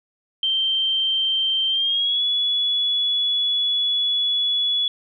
sine tone with pitch glide, 3136 to 3400 Hz, G7 to G#7, 0 to +40 cents, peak -18 dBFS, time 0.43-4.88 s, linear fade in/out 2 ms, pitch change +140 cents, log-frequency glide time 1.69-2.23 s, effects none

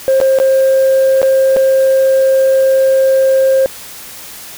sine tone with dropouts, 532 Hz, C5, 29 cents sharp, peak -5 dBFS, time 0.08-3.66 s, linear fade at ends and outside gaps 0 ms, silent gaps 0.202-0.213 / 0.387-0.4 / 1.217-1.229 / 1.563-1.568 s, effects tanh soft clip ceiling -5 dBFS + white hiss -31 dBFS RMS until 4.57 s

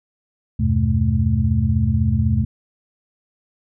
sine tone cluster, 80.1 / 96.2 / 124.2 / 216.7 Hz, E2 / G2 / B2 / A3, -49 / -32 / +10 / -26 cents, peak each -20 / -20 / -20 / -22 dBFS, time 0.59-2.45 s, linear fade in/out 10 ms, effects none

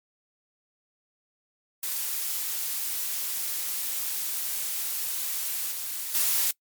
blue noise with level steps, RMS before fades -30 / -33 / -24 dBFS, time 1.83-6.51 s, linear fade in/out 2 ms, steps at 5.71 / 6.14 s, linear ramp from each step 10 ms, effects noise-tail reverb RT60 0.1 s tail -24 dB re dry + MP3 96 kbps

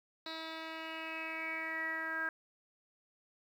10% pulse tone with low-pass filter sweep, 322.1 Hz, E4, 40 cents flat, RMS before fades -40 dBFS, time 0.26-2.29 s, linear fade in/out 2 ms, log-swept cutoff 3900 to 1600 Hz, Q 9.2, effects 11-bit

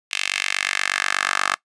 10% pulse tone with high-pass filter sweep, 48.31 Hz, G1, 25 cents flat, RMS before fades -23 dBFS, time 0.11-1.55 s, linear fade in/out 10 ms, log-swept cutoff 2600 to 1300 Hz, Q 2.3, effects noise-tail reverb RT60 0.1 s tail -20 dB re dry + resampled to 22050 Hz

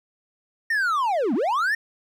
triangle linear two-way sweep, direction down then up, 1864.7 to 202 to 1864.7 Hz, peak -18 dBFS, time 0.7-1.75 s, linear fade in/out 5 ms, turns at 1.34 s, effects none

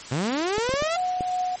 sawtooth linear sweep, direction up, 116.9 to 698.5 Hz, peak -19 dBFS, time 0.11-0.97 s, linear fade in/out 10 ms
clicks, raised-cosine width 2 ms, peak -16 dBFS, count 5, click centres 0.582 / 0.692 / 0.739 / 0.823 / 1.208 s
sine tone with tremolo, 731 Hz, F#5, 21 cents flat, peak -22 dBFS, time 0.96-1.56 s, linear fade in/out 5 ms, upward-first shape sine, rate 2.9 Hz, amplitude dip 25%
effects white hiss -40 dBFS RMS until 1.6 s + MP3 32 kbps

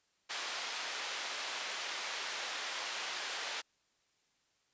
white band-pass noise, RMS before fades -40 dBFS, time 0.29-3.62 s, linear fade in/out 20 ms, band 600 to 4200 Hz, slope 12 dB/octave, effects white hiss -75 dBFS RMS until 4.73 s + resampled to 16000 Hz

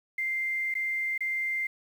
sine tone with dropouts, 2093 Hz, C7, in tune, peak -27 dBFS, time 0.18-1.67 s, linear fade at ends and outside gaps 5 ms, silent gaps 0.741-0.751 / 1.179-1.206 s, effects 9-bit

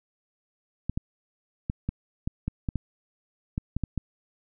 clicks, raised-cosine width 5 ms, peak -15 dBFS, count 12, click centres 0.896 / 0.975 / 1.699 / 1.89 / 2.275 / 2.48 / 2.688 / 2.757 / 3.579 / 3.766 / 3.837 / 3.977 s, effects none

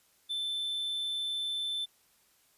triangle tone, 3533 Hz, A7, 6 cents sharp, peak -30 dBFS, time 0.29-1.86 s, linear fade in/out 20 ms, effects white hiss -67 dBFS RMS until 2.57 s + resampled to 32000 Hz

